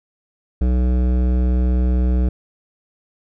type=tone with hard clipping; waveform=triangle; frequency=62.1 Hz; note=B1; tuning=10 cents sharp; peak=-16 dBFS; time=0.61-2.29 s; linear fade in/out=5 ms; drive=18 dB; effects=none